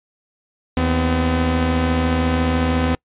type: tone pair together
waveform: sawtooth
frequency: 79.9 / 253.7 Hz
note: D#2 / B3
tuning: +47 / +47 cents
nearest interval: octave + minor sixth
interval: 2000 cents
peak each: -15 dBFS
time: 0.77-2.95 s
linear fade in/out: 0 ms
effects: noise-tail reverb RT60 0.1 s tail -26 dB re dry + resampled to 8000 Hz